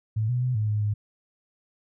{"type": "tone with pitch steps", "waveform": "sine", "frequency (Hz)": [109.2, 123.8, 126.4, 107.2, 105.7, 104.5], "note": ["A2", "B2", "B2", "A2", "G#2", "G#2"], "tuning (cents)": [-13, 5, 41, -45, 31, 11], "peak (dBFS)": -22, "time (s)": [0.16, 0.94], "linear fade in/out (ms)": 10, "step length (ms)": 130, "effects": []}